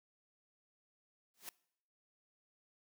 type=noise with exponential growth; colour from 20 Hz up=white; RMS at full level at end=-43 dBFS; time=1.34-1.49 s; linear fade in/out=1 ms; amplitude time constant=31 ms; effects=noise-tail reverb RT60 0.7 s tail -23 dB re dry + high-pass 150 Hz 12 dB/octave